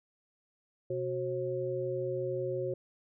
sine tone cluster, 127.1 / 368.6 / 537 Hz, C3 / F#4 / C5, -50 / -7 / +45 cents, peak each -39 / -34 / -35 dBFS, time 0.9-2.74 s, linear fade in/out 5 ms, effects none

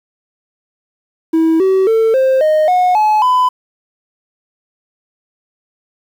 triangle tone with pitch steps, 323.9 / 380.8 / 447.6 / 526.2 / 618.5 / 727.1 / 854.8 / 1004.8 Hz, E4 / F#4 / A4 / C5 / D#5 / F#5 / G#5 / B5, -30 / +50 / +30 / +10 / -10 / -30 / +50 / +30 cents, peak -6 dBFS, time 1.33-3.49 s, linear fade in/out 10 ms, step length 270 ms, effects tanh soft clip ceiling -2 dBFS + 7-bit

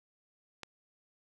click, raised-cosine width 0.2 ms, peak -24 dBFS, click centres 0.633 s, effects 10-bit

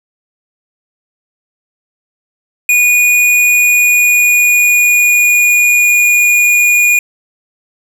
square tone with pitch glide, 2457 to 2441 Hz, D#7 to D#7, -22 to -34 cents, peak -7 dBFS, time 2.69-6.99 s, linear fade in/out 2 ms, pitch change -12 cents, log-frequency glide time 3.59-5.99 s, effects none

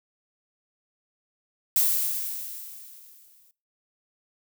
violet noise with exponential decay, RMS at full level -20 dBFS, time 1.76-3.51 s, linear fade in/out 1 ms, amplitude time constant 380 ms, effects noise-tail reverb RT60 0.3 s tail -20 dB re dry

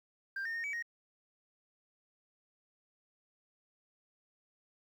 sine tone with pitch steps, 1585 / 1826 / 1845 / 2282 / 1871 Hz, G6 / A#6 / A#6 / C#7 / A#6, +19 / -36 / -18 / +50 / +6 cents, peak -33 dBFS, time 0.36-0.825 s, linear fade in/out 5 ms, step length 93 ms, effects tanh soft clip ceiling -34 dBFS + 11-bit

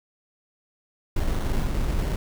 brown noise with sample-and-hold, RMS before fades -24 dBFS, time 1.16-2.16 s, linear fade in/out 5 ms, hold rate 2450 Hz, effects none

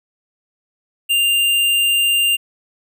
sine tone with hard clipping, 2794 Hz, F7, in tune, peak -14 dBFS, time 1.09-2.37 s, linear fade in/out 20 ms, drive 17 dB, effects none

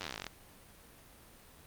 slowing click train, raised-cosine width 0.2 ms, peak -21 dBFS, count 17, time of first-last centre 0.01-0.267 s, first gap 10 ms, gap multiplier 1.06, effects pink hiss -57 dBFS RMS until 1.66 s + Opus 32 kbps

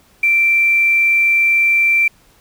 sine tone with quantisation, 2349 Hz, D7, in tune, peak -10 dBFS, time 0.23-2.08 s, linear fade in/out 5 ms, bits 6, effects pink hiss -52 dBFS RMS until 2.4 s

